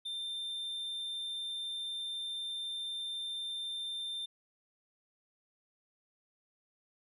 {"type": "tone", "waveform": "triangle", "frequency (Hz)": 3586, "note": "A7", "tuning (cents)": 32, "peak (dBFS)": -35, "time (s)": [0.05, 4.26], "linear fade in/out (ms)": 10, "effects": ["resampled to 32000 Hz"]}